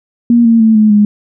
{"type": "tone with pitch steps", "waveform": "sine", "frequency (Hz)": [236.5, 229, 221.7, 214.6, 207.8], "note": ["A#3", "A#3", "A3", "A3", "G#3"], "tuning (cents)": [25, -31, 13, -43, 1], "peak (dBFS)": -4, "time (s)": [0.3, 1.05], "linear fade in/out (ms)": 2, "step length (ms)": 150, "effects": []}